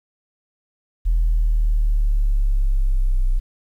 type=exponential sweep; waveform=sine; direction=down; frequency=41.23 to 30.87 Hz; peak=-13 dBFS; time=1.05-3.4 s; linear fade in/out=20 ms; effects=tanh soft clip ceiling -11 dBFS + 9-bit